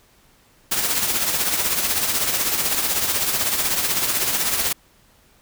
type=noise with tremolo; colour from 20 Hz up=white; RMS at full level=-19 dBFS; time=0.71-4.73 s; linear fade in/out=10 ms; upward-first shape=triangle; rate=16 Hz; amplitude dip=55%; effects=pink hiss -56 dBFS RMS until 5.41 s